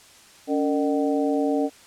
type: harmonic tone with a mistuned harmonic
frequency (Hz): 152.1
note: D#3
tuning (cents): -39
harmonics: 2 / 3 / 4 / 5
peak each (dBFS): -22 / -26 / -28 / -30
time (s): 0.47-1.7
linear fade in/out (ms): 50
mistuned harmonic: 2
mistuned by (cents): -130
effects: white hiss -50 dBFS RMS until 1.86 s + low-pass 9000 Hz 12 dB/octave